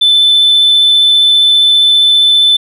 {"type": "tone with vibrato", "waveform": "sine", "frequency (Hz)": 3520, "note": "A7", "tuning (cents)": 0, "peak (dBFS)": -3, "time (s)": [0.01, 2.57], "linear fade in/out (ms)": 10, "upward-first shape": "triangle", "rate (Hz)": 15, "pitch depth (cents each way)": 9, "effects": ["tanh soft clip ceiling -2 dBFS"]}